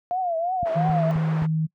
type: tone with vibrato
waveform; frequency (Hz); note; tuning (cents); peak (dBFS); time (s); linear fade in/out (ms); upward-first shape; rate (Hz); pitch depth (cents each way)
sine; 698.5; F5; 0; -22; 0.11-1.11; 0; triangle; 2.9; 150
type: click train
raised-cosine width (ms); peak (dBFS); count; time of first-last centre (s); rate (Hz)
5; -19; 4; 0.63-1.422; 3.79
type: band-pass noise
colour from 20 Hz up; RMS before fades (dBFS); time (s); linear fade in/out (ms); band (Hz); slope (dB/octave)
pink; -36; 0.65-1.47; 20; 420 to 1400; 12
type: tone with pitch glide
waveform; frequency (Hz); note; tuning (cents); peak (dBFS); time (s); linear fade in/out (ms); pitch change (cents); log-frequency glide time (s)
sine; 160 to 158.35; D#3 to D#3; +49 to +31; -20; 0.75-1.67; 20; -18; 0.85-1.56
effects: noise-tail reverb RT60 0.1 s tail -25 dB re dry + high-pass 60 Hz 12 dB/octave